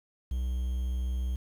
triangle tone with quantisation, 62.8 Hz, B1, 30 cents sharp, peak -26 dBFS, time 0.31-1.36 s, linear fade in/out 5 ms, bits 9, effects none

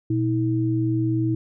sine tone pair together, 120.31 / 321.2 Hz, B2 / E4, -45 / -45 cents, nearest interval octave + perfect fourth, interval 1700 cents, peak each -22 dBFS, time 0.1-1.35 s, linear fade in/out 5 ms, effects none

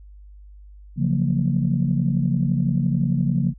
sine chord, Gb major seventh, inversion second, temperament just, 138.75 / 173.43 / 185 / 231.2 Hz, Db3 / F3 / Gb3 / Bb3, +2 / -12 / 0 / -14 cents, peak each -21 / -22 / -26 / -25 dBFS, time 0.96-3.54 s, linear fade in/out 50 ms, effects tanh soft clip ceiling -8 dBFS + added 50 Hz sine -41 dBFS peak until 3.58 s

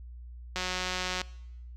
click train, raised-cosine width 0.2 ms, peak -15 dBFS, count 121, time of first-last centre 0.56-1.216 s, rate 183 Hz, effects noise-tail reverb RT60 0.9 s tail -21 dB re dry + added 60 Hz sine -42 dBFS peak until 1.76 s

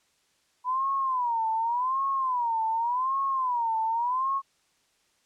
sine tone with vibrato, 985 Hz, B5, 5 cents flat, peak -24 dBFS, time 0.64-4.42 s, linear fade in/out 50 ms, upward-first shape sine, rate 0.87 Hz, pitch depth 180 cents each way, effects white hiss -68 dBFS RMS until 5.25 s + low-pass 8000 Hz 12 dB/octave

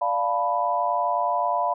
sine chord, B half-diminished seventh, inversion first, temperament equal, 587.3 / 698.5 / 880 / 987.8 Hz, D5 / F5 / A5 / B5, 0 / 0 / 0 / 0 cents, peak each -29 / -25 / -30 / -24 dBFS, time 0.01-1.74 s, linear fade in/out 10 ms, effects none

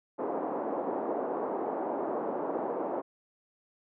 pink band-pass noise, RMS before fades -33 dBFS, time 0.18-3.02 s, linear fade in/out 20 ms, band 300 to 910 Hz, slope 24 dB/octave, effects none

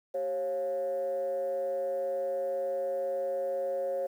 sine tone with frequency modulation, 544 Hz, C#5, 33 cents flat, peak -28 dBFS, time 0.14-4.07 s, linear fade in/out 10 ms, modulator 158 Hz, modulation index 0.51, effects tanh soft clip ceiling -24 dBFS + 10-bit

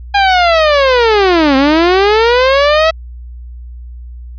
sawtooth linear two-way sweep, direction down then up, 814 to 261.6 to 654 Hz, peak -3 dBFS, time 0.14-2.91 s, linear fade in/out 10 ms, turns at 1.56 s, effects added 60 Hz sine -26 dBFS peak until 4.38 s + resampled to 11025 Hz

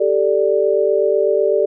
sine chord, G suspended second, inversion none, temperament equal, 392 / 440 / 587.3 Hz, G4 / A4 / D5, 0 / 0 / 0 cents, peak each -17 dBFS, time 0-1.66 s, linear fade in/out 10 ms, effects none

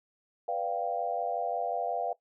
sine chord, G dominant seventh, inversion first, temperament equal, 493.9 / 587.3 / 698.5 / 784 Hz, B4 / D5 / F5 / G5, 0 / 0 / 0 / 0 cents, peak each -36 / -37 / -32 / -35 dBFS, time 0.48-2.13 s, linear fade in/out 5 ms, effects noise-tail reverb RT60 0.1 s tail -17 dB re dry

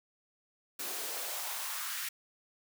white noise with high-pass filter sweep, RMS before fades -38 dBFS, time 0.79-2.09 s, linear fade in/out 5 ms, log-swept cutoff 310 to 1700 Hz, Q 2.1, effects none

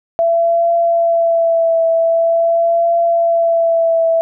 sine tone with vibrato, 669 Hz, E5, 25 cents sharp, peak -10 dBFS, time 0.19-4.21 s, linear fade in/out 0 ms, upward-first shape triangle, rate 0.45 Hz, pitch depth 28 cents each way, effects none

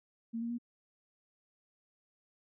sine tone with pitch steps, 228.8 / 233.6 / 238.5 Hz, A#3 / A#3 / A#3, -32 / +4 / +40 cents, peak -34 dBFS, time 0.33-0.585 s, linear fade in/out 20 ms, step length 85 ms, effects none

